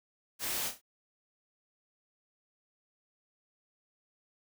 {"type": "noise with echo", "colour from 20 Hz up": "white", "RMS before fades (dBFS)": -35, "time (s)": [0.39, 0.72], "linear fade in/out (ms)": 50, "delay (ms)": 32, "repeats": 3, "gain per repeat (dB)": -8, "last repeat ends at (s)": 0.816, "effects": []}